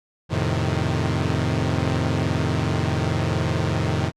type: chord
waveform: sawtooth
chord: F dominant seventh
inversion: none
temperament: equal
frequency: 87.31 / 110 / 130.81 / 155.56 Hz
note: F2 / A2 / C3 / Eb3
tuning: 0 / 0 / 0 / 0 cents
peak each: -22 dBFS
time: 0.29-4.12 s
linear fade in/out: 50 ms
effects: low-pass 6000 Hz 12 dB/octave + Opus 48 kbps